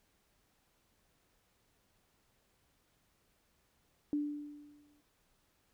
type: tone with exponential decay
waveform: sine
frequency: 293.7 Hz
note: D4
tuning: in tune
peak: -29 dBFS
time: 4.13-5.01 s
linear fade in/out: 1 ms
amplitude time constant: 190 ms
effects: pink hiss -74 dBFS RMS until 5.73 s